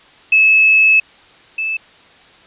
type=tone pair in turn; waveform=sine; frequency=2597 / 2624 Hz; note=E7 / E7; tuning=-26 / -9 cents; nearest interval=unison; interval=17 cents; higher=second; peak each=-7 / -17 dBFS; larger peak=first; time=0.32-1 / 1.58-1.77 s; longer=first; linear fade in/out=5 ms; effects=white hiss -45 dBFS RMS until 2.46 s + resampled to 8000 Hz